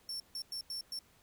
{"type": "tone bursts at uneven times", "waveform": "40% pulse", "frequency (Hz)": 5430, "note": "F8", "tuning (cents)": -50, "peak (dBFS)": -37, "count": 5, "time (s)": [[0.09, 0.2], [0.35, 0.42], [0.52, 0.61], [0.7, 0.81], [0.92, 0.99]], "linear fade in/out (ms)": 2, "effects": ["pink hiss -66 dBFS RMS until 1.22 s"]}